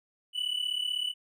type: tone pair together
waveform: triangle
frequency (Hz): 2950 / 2986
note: F#7 / F#7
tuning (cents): -6 / +15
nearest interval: unison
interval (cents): 21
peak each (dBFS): -31 / -30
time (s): 0.33-1.14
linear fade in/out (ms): 50
effects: none